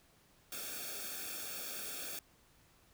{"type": "noise with comb filter", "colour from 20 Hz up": "white", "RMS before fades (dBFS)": -43, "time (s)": [0.52, 2.19], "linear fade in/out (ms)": 2, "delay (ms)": 1, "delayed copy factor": -0.95, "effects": ["pink hiss -67 dBFS RMS until 2.93 s"]}